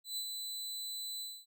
sawtooth tone with ADSR envelope, 4000 Hz, B7, 21 cents sharp, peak -32 dBFS, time 0.04-1.46 s, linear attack 130 ms, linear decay 74 ms, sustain -4 dB, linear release 250 ms, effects none

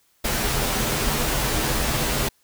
pink noise with comb filter, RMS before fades -23 dBFS, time 0.24-2.29 s, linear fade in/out 10 ms, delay 11 ms, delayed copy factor -0.55, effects white hiss -63 dBFS RMS until 2.43 s

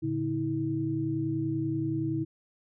sine tone cluster, 113.7 / 144.2 / 322 Hz, A#2 / D3 / E4, -43 / -31 / -41 cents, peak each -35 / -33 / -29 dBFS, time 0.02-2.25 s, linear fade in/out 20 ms, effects none

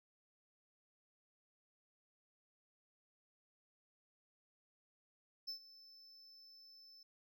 triangle tone with ADSR envelope, 5274 Hz, E8, in tune, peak -39 dBFS, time 5.47-7.03 s, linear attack 17 ms, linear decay 100 ms, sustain -18 dB, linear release 3 ms, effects none

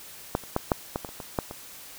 clicks, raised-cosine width 1 ms, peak -9 / -30 / -9 / -6 / -13 / -20 / -28 / -22 / -10 / -22 dBFS, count 10, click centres 0.351 / 0.437 / 0.564 / 0.718 / 0.959 / 1.048 / 1.09 / 1.202 / 1.388 / 1.511 s, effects white hiss -45 dBFS RMS until 1.98 s

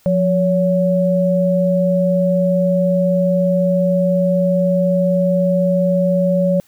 sine tone pair together, 177.46 / 563 Hz, F3 / C#5, +28 / +27 cents, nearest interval octave + minor sixth, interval 1999 cents, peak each -15 dBFS, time 0.06-6.6 s, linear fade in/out 0 ms, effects white hiss -54 dBFS RMS until 6.67 s

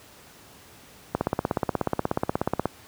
click train, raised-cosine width 1 ms, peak -8 dBFS, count 26, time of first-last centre 1.15-2.656 s, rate 16.6 Hz, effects pink hiss -50 dBFS RMS until 2.87 s + high-pass 80 Hz 12 dB/octave

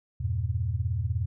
sine chord, E diminished, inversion none, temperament just, 82.41 / 98.89 / 118.67 Hz, E2 / G2 / Bb2, 0 / +16 / +31 cents, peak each -30 dBFS, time 0.2-1.26 s, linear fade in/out 10 ms, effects none

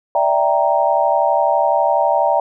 sine chord, E half-diminished seventh, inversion third, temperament equal, 587.3 / 659.3 / 784 / 932.3 Hz, D5 / E5 / G5 / Bb5, 0 / 0 / 0 / 0 cents, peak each -18 dBFS, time 0.15-2.4 s, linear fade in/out 2 ms, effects none

